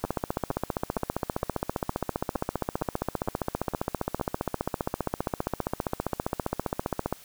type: two click trains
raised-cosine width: 1 ms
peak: -17 / -12 dBFS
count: 10 / 108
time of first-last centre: 0.05-4.197 / 0.04-7.126 s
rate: 2.17 / 15.1 Hz
effects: white hiss -51 dBFS RMS until 7.24 s